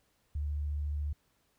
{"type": "tone with vibrato", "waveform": "sine", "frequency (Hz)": 73.5, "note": "D2", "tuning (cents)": 2, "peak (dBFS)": -31, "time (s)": [0.35, 1.13], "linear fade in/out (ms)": 5, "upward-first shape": "sine", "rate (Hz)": 14, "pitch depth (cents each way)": 12, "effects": ["pink hiss -73 dBFS RMS until 1.58 s"]}